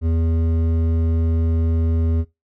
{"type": "tone with hard clipping", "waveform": "triangle", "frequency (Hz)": 82, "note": "E2", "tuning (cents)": -9, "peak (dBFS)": -18, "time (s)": [0.01, 2.25], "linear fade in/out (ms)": 50, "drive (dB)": 14, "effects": ["noise-tail reverb RT60 0.2 s tail -19 dB re dry"]}